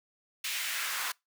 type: noise with high-pass filter sweep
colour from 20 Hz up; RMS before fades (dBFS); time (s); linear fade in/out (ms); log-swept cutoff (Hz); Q
pink; -34; 0.44-1.12; 5; 2500 to 1200; 1.6
effects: noise-tail reverb RT60 0.2 s tail -25 dB re dry